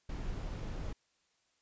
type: noise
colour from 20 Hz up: brown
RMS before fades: -39 dBFS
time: 0.09-0.93 s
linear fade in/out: 5 ms
effects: white hiss -75 dBFS RMS until 1.61 s + resampled to 16000 Hz